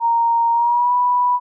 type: tone with pitch glide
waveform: sine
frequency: 930 to 983.6 Hz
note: A#5 to B5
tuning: -4 to -7 cents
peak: -13 dBFS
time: 0-1.4 s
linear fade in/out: 50 ms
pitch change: +97 cents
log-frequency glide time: 0.52-0.93 s
effects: none